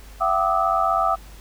sine tone cluster, 674 / 762 / 1191 / 1287 Hz, E5 / G5 / D6 / E6, +38 / -49 / +24 / -42 cents, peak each -23 dBFS, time 0.2-1.16 s, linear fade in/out 20 ms, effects added 50 Hz sine -40 dBFS peak until 1.4 s + pink hiss -48 dBFS RMS until 1.4 s

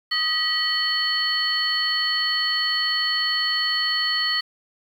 sine tone cluster, 1250 / 1927 / 3063 / 4410 Hz, D#6 / B6 / G7 / C#8, +8 / -43 / -41 / -10 cents, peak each -31 / -25 / -27 / -23 dBFS, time 0.11-4.41 s, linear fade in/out 10 ms, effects 8-bit

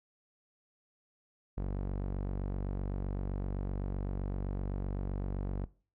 sawtooth tone with low-pass filter, 47.8 Hz, G1, 43 cents flat, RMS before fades -35 dBFS, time 1.57-5.66 s, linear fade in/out 10 ms, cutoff 860 Hz, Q 0.51, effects noise-tail reverb RT60 0.4 s tail -21 dB re dry

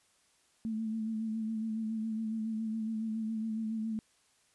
sine tone with vibrato, 220.8 Hz, A3, 6 cents sharp, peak -32 dBFS, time 0.65-3.99 s, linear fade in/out 0 ms, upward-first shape sine, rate 7.2 Hz, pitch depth 34 cents each way, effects white hiss -69 dBFS RMS until 4.54 s + resampled to 24000 Hz

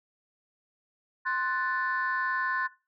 sine chord, F# diminished, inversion second, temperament equal with one note detuned, 1046.5 / 1485.1 / 1760 Hz, C6 / F#6 / A6, 0 / +6 / 0 cents, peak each -30 dBFS, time 1.25-2.68 s, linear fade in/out 20 ms, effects noise-tail reverb RT60 0.3 s tail -19 dB re dry + tanh soft clip ceiling -19 dBFS

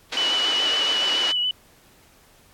white band-pass noise, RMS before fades -29 dBFS, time 0.12-1.32 s, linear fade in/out 5 ms, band 280 to 4800 Hz, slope 24 dB/octave
sine tone with vibrato, 2960 Hz, F#7, in tune, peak -20 dBFS, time 0.17-1.51 s, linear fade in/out 2 ms, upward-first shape sine, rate 7.1 Hz, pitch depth 25 cents each way
effects pink hiss -55 dBFS RMS until 2.53 s + AAC 64 kbps

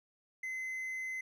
triangle tone, 2050 Hz, C7, 36 cents flat, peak -35 dBFS, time 0.43-1.21 s, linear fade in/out 5 ms, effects none

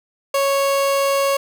30% pulse tone, 553 Hz, C#5, 4 cents flat, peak -13 dBFS, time 0.34-1.37 s, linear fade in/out 5 ms, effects none

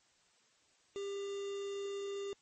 triangle tone with quantisation, 398.6 Hz, G4, 29 cents sharp, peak -36 dBFS, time 0.96-2.33 s, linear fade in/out 0 ms, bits 8, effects white hiss -70 dBFS RMS until 2.41 s + MP3 32 kbps

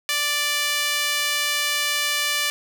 sawtooth tone with high-pass filter, 587.3 Hz, D5, in tune, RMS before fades -23 dBFS, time 0.09-2.5 s, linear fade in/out 0 ms, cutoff 2200 Hz, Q 1.1, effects none

